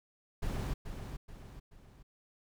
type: noise with echo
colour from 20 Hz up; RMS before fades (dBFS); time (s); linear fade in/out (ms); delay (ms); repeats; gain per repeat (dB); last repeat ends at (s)
brown; -35; 0.42-0.74; 10; 430; 3; -7; 2.03
effects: none